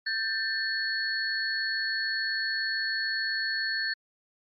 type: tone cluster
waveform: sine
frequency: 1574 / 1781 / 4374 Hz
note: G6 / A6 / C#8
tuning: +7 / +21 / -24 cents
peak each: -33 / -30 / -31 dBFS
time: 0.06-3.94 s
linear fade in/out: 10 ms
effects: MP3 32 kbps